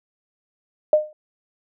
sine tone with exponential decay, 610 Hz, D#5, 34 cents flat, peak -8 dBFS, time 0.93-1.13 s, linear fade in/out 2 ms, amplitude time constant 43 ms, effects none

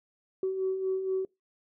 sine beating tone pair, 375.3 / 379.5 Hz, F#4 / F#4, +25 / +44 cents, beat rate 4.2 Hz, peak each -36 / -27 dBFS, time 0.43-1.25 s, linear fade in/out 2 ms, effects noise-tail reverb RT60 0.2 s tail -24 dB re dry + tanh soft clip ceiling -21 dBFS

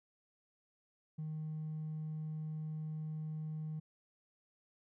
sine tone with hard clipping, 155.56 Hz, D#3, in tune, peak -39 dBFS, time 1.18-3.8 s, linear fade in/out 10 ms, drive 1 dB, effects none

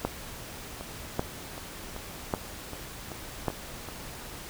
two click trains, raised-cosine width 1 ms, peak -24 / -12 dBFS, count 9 / 4, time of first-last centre 0.81-3.887 / 0.05-3.482 s, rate 2.6 / 0.874 Hz, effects pink hiss -42 dBFS RMS until 4.49 s

